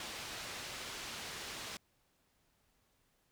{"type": "low-pass noise", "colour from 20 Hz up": "white", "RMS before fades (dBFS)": -45, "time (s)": [0, 1.77], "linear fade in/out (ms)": 2, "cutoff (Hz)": 5100, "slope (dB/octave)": 12, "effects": ["pink hiss -75 dBFS RMS until 3.31 s"]}